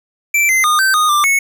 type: tone with pitch steps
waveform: square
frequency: 2337 / 2068 / 1223 / 1549 / 1236 / 1184 / 2203 Hz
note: D7 / C7 / D#6 / G6 / D#6 / D6 / C#7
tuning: -9 / -21 / -30 / -21 / -12 / +14 / -11 cents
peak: -11 dBFS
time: 0.34-1.39 s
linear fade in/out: 5 ms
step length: 150 ms
effects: none